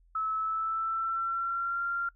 sine tone with pitch glide, 1300 to 1385.3 Hz, E6 to F6, -24 to -14 cents, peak -28 dBFS, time 0.15-2.09 s, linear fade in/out 5 ms, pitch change +110 cents, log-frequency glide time 0.36-1.84 s, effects noise-tail reverb RT60 0.1 s tail -22 dB re dry + added 42 Hz sine -59 dBFS peak until 2.15 s

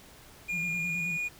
triangle tone with pitch glide, 2421 to 2445 Hz, D#7 to D#7, -48 to -31 cents, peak -28 dBFS, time 0.48-1.29 s, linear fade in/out 20 ms, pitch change +17 cents, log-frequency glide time 0.78-1.08 s
sine tone with vibrato, 170 Hz, F3, 46 cents flat, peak -37 dBFS, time 0.52-1.18 s, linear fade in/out 20 ms, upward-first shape square, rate 9.3 Hz, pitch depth 80 cents each way
effects pink hiss -53 dBFS RMS until 1.39 s

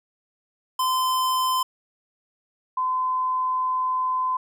square / sine tone pair in turn, 1029 / 1023.1 Hz, C6 / C6, -29 / -39 cents, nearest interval unison, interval 10 cents, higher first, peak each -21 dBFS, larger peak neither, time 0.79-1.63 / 2.77-4.37 s, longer second, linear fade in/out 5 ms, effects none

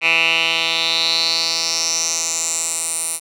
10% pulse tone with band-pass filter sweep, 164.81 Hz, E3, in tune, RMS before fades -19 dBFS, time 0.01-3.2 s, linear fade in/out 50 ms, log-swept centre 2500 to 9900 Hz, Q 5.2, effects none

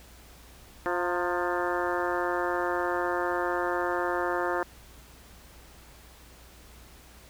harmonic tone with a mistuned harmonic, 176.1 Hz, F3, 15 cents sharp, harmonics 2 / 3 / 4 / 5 / 6 / 7 / 8 / 9 / 10, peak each -31 / -33 / -34 / -35 / -36 / -36 / -37 / -38 / -38 dBFS, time 0.86-4.63 s, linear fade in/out 0 ms, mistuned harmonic 5, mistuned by +53 cents, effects added 60 Hz sine -53 dBFS peak until 7.29 s + pink hiss -53 dBFS RMS until 7.29 s

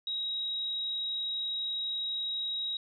sine tone, 3816 Hz, A#7, 40 cents sharp, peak -31 dBFS, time 0.07-2.77 s, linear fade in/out 2 ms, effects none

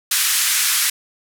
white band-pass noise, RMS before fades -18 dBFS, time 0.11-0.9 s, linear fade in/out 5 ms, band 1300 to 13000 Hz, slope 24 dB/octave, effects none

